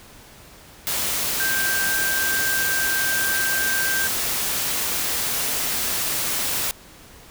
sine tone in noise, 1573 Hz, G6, 6 cents sharp, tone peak -22 dBFS, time 1.4-4.07 s, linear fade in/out 0 ms, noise white, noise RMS -24 dBFS, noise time 0.87-6.71 s, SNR -1 dB, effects pink hiss -46 dBFS RMS until 7.3 s

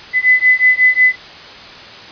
sine beating tone pair, 2008 / 2013.5 Hz, B6 / B6, +28 / +33 cents, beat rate 5.5 Hz, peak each -11 dBFS, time 0.13-1.16 s, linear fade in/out 50 ms, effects white hiss -34 dBFS RMS until 2.11 s + resampled to 11025 Hz

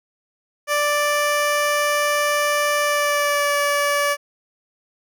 15% pulse tone with pitch glide, 587.3 to 576.2 Hz, D5 to D5, 0 to -33 cents, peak -11 dBFS, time 0.67-4.17 s, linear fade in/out 50 ms, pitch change -33 cents, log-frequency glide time 2.82-3.56 s, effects none

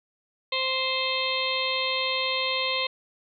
harmonic tone with a mistuned harmonic, 522 Hz, C5, 4 cents flat, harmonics 1 / 2 / 4 / 5 / 6 / 7 / 8, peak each -32 / -32 / -32 / -32 / -32 / -32 / -32 dBFS, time 0.52-2.87 s, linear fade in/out 5 ms, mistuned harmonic 6, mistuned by +22 cents, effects none

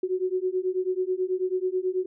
sine beating tone pair, 365.5 / 374.7 Hz, F#4 / F#4, -21 / +22 cents, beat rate 9.2 Hz, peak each -27 dBFS, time 0.03-2.06 s, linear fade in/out 5 ms, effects none

